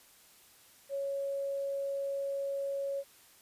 sine tone, 554.4 Hz, C#5, in tune, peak -32 dBFS, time 0.89-3.04 s, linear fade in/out 50 ms, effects white hiss -60 dBFS RMS until 3.41 s + resampled to 32000 Hz

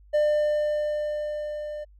triangle tone with level ramp, 599 Hz, D5, 34 cents sharp, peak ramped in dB -16 to -30 dBFS, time 0.13-1.85 s, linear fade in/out 20 ms, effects added 50 Hz sine -50 dBFS peak until 1.99 s

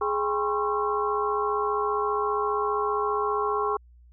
sine tone cluster, 418.4 / 803 / 1016 / 1091 / 1347 Hz, G#4 / G5 / B5 / C#6 / E6, +13 / +41 / +49 / -28 / +37 cents, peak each -27 / -32 / -34 / -27 / -35 dBFS, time 0.01-3.77 s, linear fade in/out 5 ms, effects added 60 Hz sine -50 dBFS peak until 4.12 s

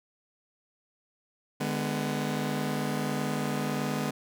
sawtooth chord, G# diminished, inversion second, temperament just, 149.51 / 207.7 / 249.2 Hz, D3 / G#3 / B3, +31 / 0 / +16 cents, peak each -29 dBFS, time 1.6-4.11 s, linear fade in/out 10 ms, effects none

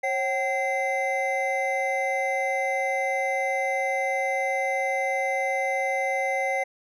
triangle tone cluster, 541 / 764 / 2064 Hz, C#5 / G5 / C7, -42 / -45 / -24 cents, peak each -26 dBFS, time 0.03-6.64 s, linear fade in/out 10 ms, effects none

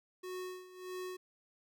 square tone with tremolo, 367.5 Hz, F#4, 12 cents flat, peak -40 dBFS, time 0.23-1.17 s, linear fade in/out 10 ms, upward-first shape sine, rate 1.6 Hz, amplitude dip 80%, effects none

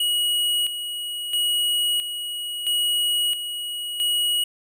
square tone with tremolo, 2907 Hz, F#7, 31 cents flat, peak -20 dBFS, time 0-4.44 s, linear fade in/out 5 ms, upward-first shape square, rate 0.75 Hz, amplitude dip 60%, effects none

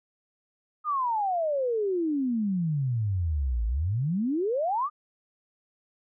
sine exponential two-way sweep, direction down then up, 1254 to 53.4 to 1254 Hz, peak -24 dBFS, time 0.84-4.9 s, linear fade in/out 50 ms, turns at 3.66 s, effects none

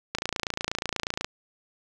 click train, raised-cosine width 0.2 ms, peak -10 dBFS, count 32, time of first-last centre 0.15-1.245 s, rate 28.3 Hz, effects none

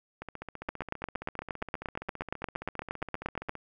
two click trains, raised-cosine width 0.5 ms, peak -16 / -24 dBFS, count 25 / 51, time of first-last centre 0.69-3.494 / 0.22-3.553 s, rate 8.56 / 15 Hz, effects none

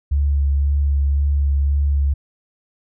sine tone with vibrato, 70.7 Hz, C#2, 35 cents sharp, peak -14 dBFS, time 0.11-2.14 s, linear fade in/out 10 ms, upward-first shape sine, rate 1.9 Hz, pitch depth 18 cents each way, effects none

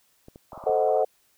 clicks, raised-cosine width 2 ms, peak -31 dBFS, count 6, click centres 0.284 / 0.359 / 0.531 / 0.577 / 0.639 / 0.696 s
pink band-pass noise, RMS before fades -42 dBFS, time 0.52-1.03 s, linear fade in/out 2 ms, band 540 to 1300 Hz, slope 96 dB/octave
sine chord, A diminished seventh, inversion none, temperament equal, 440 / 523.3 / 622.3 / 740 Hz, A4 / C5 / Eb5 / Gb5, 0 / 0 / 0 / 0 cents, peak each -25 dBFS, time 0.66-1.05 s, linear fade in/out 10 ms
effects white hiss -65 dBFS RMS until 1.37 s

